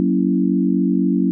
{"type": "chord", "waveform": "sine", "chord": "F# dominant seventh", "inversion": "none", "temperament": "equal", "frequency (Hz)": [185, 233.1, 277.2, 329.6], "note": ["F#3", "A#3", "C#4", "E4"], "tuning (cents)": [0, 0, 0, 0], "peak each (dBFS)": [-18, -21, -19, -22], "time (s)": [0, 1.31], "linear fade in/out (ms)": 0, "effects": []}